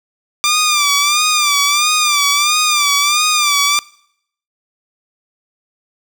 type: tone with vibrato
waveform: 10% pulse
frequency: 1186 Hz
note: D6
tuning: 17 cents sharp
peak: -3 dBFS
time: 0.44-3.79 s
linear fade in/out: 0 ms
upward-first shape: sine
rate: 1.5 Hz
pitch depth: 74 cents each way
effects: noise-tail reverb RT60 0.7 s tail -23 dB re dry